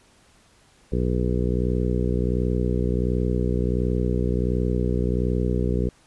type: harmonic tone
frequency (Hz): 61.4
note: B1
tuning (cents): -9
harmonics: 1 / 2 / 3 / 4 / 5 / 6 / 7 / 8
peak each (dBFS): -24 / -27 / -27 / -31 / -34 / -31 / -30 / -34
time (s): 0.92-5.89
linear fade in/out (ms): 5
effects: pink hiss -57 dBFS RMS until 6.06 s + resampled to 24000 Hz